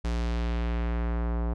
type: tone with low-pass filter sweep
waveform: square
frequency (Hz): 58.27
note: A#1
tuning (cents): 0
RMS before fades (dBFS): -28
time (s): 0.04-1.54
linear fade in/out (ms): 10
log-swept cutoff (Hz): 6600 to 960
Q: 1
effects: none